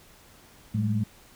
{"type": "tone cluster", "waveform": "sine", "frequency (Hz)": [109.6, 194.7, 212.2], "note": ["A2", "G3", "G#3"], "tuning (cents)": [-6, -12, 38], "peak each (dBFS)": [-25, -33, -28], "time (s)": [0.74, 1.04], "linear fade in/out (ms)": 10, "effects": ["pink hiss -54 dBFS RMS until 1.35 s"]}